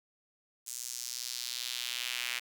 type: tone with high-pass filter sweep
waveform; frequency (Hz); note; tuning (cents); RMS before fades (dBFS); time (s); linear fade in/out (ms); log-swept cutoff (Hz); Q
sawtooth; 122.5; B2; -14; -38; 0.66-2.4; 20; 7300 to 2300; 1.9
effects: none